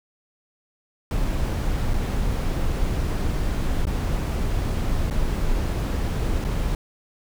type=noise with dropouts; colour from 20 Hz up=brown; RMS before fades=-23 dBFS; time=1.11-6.75 s; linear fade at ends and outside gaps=1 ms; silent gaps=1.936-1.94 / 3.854-3.869 / 5.1-5.109 / 6.442-6.448 s; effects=none